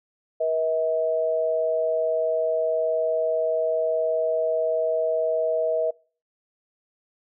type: tone pair together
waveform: sine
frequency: 480.2 / 641 Hz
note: B4 / E5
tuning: -49 / -49 cents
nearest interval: perfect fourth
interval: 500 cents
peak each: -26 / -22 dBFS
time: 0.4-5.91 s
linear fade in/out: 10 ms
effects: noise-tail reverb RT60 0.4 s tail -23 dB re dry